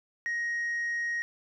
sine tone with tanh clipping, 1879 Hz, A#6, 13 cents sharp, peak -29 dBFS, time 0.26-1.22 s, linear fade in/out 0 ms, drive 1 dB, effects none

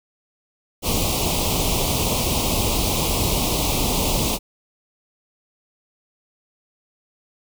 pink band-stop noise, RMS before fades -21 dBFS, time 0.82-4.39 s, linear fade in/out 50 ms, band 1100 to 2400 Hz, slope 48 dB/octave, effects none

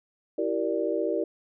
sine chord, E half-diminished seventh, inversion none, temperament equal with one note detuned, 329.6 / 384.6 / 466.2 / 587.3 Hz, E4 / G4 / Bb4 / D5, 0 / -33 / 0 / 0 cents, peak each -30 dBFS, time 0.38-1.24 s, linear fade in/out 5 ms, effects none

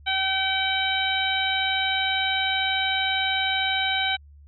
harmonic tone, 767 Hz, G5, 38 cents flat, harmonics 1 / 2 / 3 / 4 / 5, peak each -28 / -28 / -28 / -28 / -28 dBFS, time 0.06-4.17 s, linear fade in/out 20 ms, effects added 72 Hz sine -46 dBFS peak until 4.47 s

